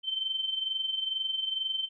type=tone with amplitude modulation; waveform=sine; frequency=3098 Hz; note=G7; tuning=21 cents flat; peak=-26 dBFS; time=0.03-1.89 s; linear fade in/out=50 ms; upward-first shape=sine; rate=22.2 Hz; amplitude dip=65%; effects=none